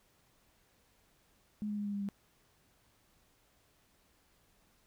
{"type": "tone with pitch steps", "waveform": "sine", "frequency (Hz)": [210, 207.8, 205.7, 203.6, 201.4, 199.36], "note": ["G#3", "G#3", "G#3", "G#3", "G3", "G3"], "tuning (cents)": [19, 1, -16, -34, 47, 29], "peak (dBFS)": -34, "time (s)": [1.62, 2.088], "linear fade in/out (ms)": 0, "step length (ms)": 78, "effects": ["pink hiss -70 dBFS RMS until 4.86 s"]}